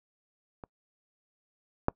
clicks, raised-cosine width 1 ms, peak -28 / -10 dBFS, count 2, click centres 0.638 / 1.884 s, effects noise-tail reverb RT60 0.1 s tail -25 dB re dry

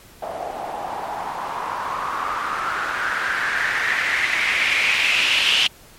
blue noise with low-pass filter sweep, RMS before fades -22 dBFS, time 0.22-5.67 s, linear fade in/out 5 ms, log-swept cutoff 670 to 3000 Hz, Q 4.4, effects pink hiss -47 dBFS RMS until 5.98 s + MP3 64 kbps

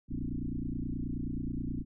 sine tone with frequency modulation, 142.5 Hz, C#3, 48 cents sharp, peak -32 dBFS, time 0.08-1.85 s, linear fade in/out 50 ms, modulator 29.4 Hz, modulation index 5.2, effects none

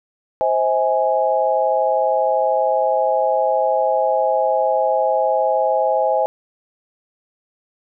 sine chord, C augmented, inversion none, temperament equal with one note detuned, 523.3 / 643.1 / 830.6 Hz, C5 / E5 / G#5, 0 / -43 / 0 cents, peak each -19 dBFS, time 0.41-6.26 s, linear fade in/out 0 ms, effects none

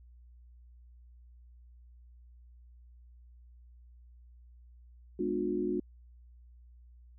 sine chord, G# diminished seventh, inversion none, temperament just, 207.7 / 249.2 / 299 / 358.8 Hz, G#3 / B3 / D4 / F4, 0 / +16 / +31 / +47 cents, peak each -37 / -38 / -35 / -32 dBFS, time 5.19-5.8 s, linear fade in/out 5 ms, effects added 60 Hz sine -53 dBFS peak until 7.18 s

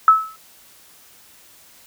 sine tone with exponential decay, 1300 Hz, E6, 24 cents flat, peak -4 dBFS, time 0.08-0.36 s, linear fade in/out 1 ms, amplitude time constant 60 ms, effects white hiss -49 dBFS RMS until 1.86 s

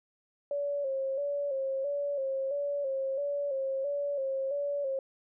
sine tone with vibrato, 554 Hz, C#5, 1 cent flat, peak -29 dBFS, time 0.51-4.99 s, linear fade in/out 2 ms, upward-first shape square, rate 1.5 Hz, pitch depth 54 cents each way, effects none

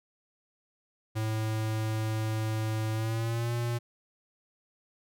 square tone with pitch glide, 109.6 to 118.83 Hz, A2 to A#2, -6 to +34 cents, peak -29 dBFS, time 1.15-3.79 s, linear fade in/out 20 ms, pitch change +140 cents, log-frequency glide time 2.93-3.53 s, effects none

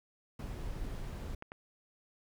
brown noise, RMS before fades -40 dBFS, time 0.39-1.35 s, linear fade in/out 5 ms
clicks, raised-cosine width 0.5 ms, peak -29 dBFS, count 2, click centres 1.424 / 1.519 s
effects none

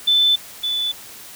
sine tone pair in turn, 3520 / 3482 Hz, A7 / A7, 0 / -19 cents, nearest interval unison, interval 19 cents, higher first, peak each -12 / -19 dBFS, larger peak first, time 0.07-0.36 / 0.63-0.92 s, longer neither, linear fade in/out 10 ms, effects white hiss -39 dBFS RMS until 1.35 s

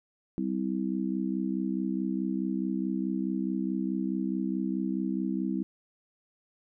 harmonic tone, 64.7 Hz, C2, 19 cents flat, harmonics 3 / 4 / 5, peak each -31 / -32 / -33 dBFS, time 0.38-5.63 s, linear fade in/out 0 ms, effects none

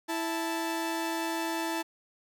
sawtooth tone pair together, 329.3 / 880 Hz, E4 / A5, -2 / 0 cents, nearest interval octave + perfect fourth, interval 1702 cents, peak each -28 / -30 dBFS, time 0.08-1.83 s, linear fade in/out 20 ms, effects none

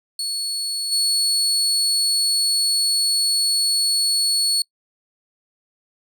30% pulse tone with level steps, 4400 Hz, C#8, 14 cents flat, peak -20 / -14 dBFS, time 0.19-4.62 s, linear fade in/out 2 ms, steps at 0.91 s, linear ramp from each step 20 ms, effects noise-tail reverb RT60 0.1 s tail -26 dB re dry

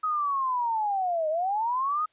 sine linear two-way sweep, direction down then up, 1271 to 608 to 1271 Hz, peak -24 dBFS, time 0.03-2.06 s, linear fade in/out 10 ms, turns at 1.29 s, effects white hiss -68 dBFS RMS until 2.12 s + resampled to 8000 Hz

